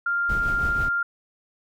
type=tone; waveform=sine; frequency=1396.9 Hz; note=F6; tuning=in tune; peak=-21 dBFS; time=0.06-1.03 s; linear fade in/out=5 ms
type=noise with tremolo; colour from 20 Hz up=brown; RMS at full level=-27 dBFS; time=0.29-0.89 s; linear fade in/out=5 ms; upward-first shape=triangle; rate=6.2 Hz; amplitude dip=55%
effects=none